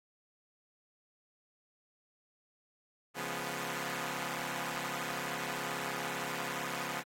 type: chord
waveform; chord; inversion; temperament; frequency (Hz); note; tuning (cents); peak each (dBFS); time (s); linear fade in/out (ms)
5% pulse; C# dominant seventh; none; equal; 138.59 / 174.61 / 207.7 / 246.9; C#3 / E#3 / G#3 / B3; 0 / 0 / 0 / 0; -31 / -30 / -35 / -29; 3.14-7.04; 50
effects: AAC 48 kbps